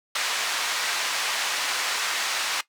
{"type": "band-pass noise", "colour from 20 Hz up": "pink", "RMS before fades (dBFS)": -27, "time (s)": [0.15, 2.61], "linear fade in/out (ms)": 5, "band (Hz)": [1200, 6800], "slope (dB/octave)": 12, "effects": ["noise-tail reverb RT60 0.1 s tail -17 dB re dry"]}